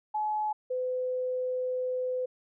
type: tone pair in turn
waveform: sine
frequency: 852 / 506.6 Hz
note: G#5 / B4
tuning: +44 / +44 cents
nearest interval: major sixth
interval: 900 cents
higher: first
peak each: -27 / -28 dBFS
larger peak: first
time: 0.14-0.53 / 0.7-2.26 s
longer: second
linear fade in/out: 10 ms
effects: none